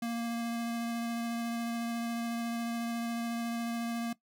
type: tone with vibrato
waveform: square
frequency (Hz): 233.1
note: A#3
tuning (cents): 0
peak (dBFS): -33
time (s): 0.02-4.13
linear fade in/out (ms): 5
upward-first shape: triangle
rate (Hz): 14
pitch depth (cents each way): 11
effects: noise-tail reverb RT60 0.1 s tail -17 dB re dry